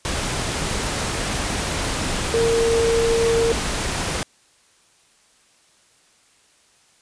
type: tone in noise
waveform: sine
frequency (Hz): 460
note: A#4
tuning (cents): -23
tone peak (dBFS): -16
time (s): 2.34-3.52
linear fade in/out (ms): 0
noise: pink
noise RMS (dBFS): -24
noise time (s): 0.05-4.23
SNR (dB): +5
effects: white hiss -57 dBFS RMS until 7.01 s + resampled to 22050 Hz